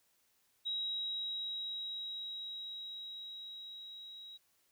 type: tone with level ramp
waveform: sine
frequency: 3836 Hz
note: A#7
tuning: 49 cents sharp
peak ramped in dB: -34 to -48 dBFS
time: 0.65-4.38 s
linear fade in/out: 20 ms
effects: white hiss -74 dBFS RMS until 4.71 s